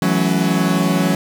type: chord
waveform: 40% pulse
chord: F# minor seventh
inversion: third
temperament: equal with one note detuned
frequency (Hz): 164.81 / 185 / 215.5 / 277.2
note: E3 / F#3 / A3 / C#4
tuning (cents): 0 / 0 / -36 / 0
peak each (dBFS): -19 / -17 / -22 / -20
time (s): 0.02-1.15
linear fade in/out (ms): 2
effects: none